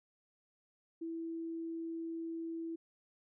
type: tone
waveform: sine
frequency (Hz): 329.6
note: E4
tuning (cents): 0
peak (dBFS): -38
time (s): 1.01-2.76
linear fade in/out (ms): 10
effects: none